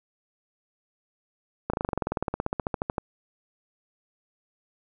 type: slowing click train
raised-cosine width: 1 ms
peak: -12 dBFS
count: 24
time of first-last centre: 1.7-2.982 s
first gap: 35 ms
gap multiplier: 1.04
effects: none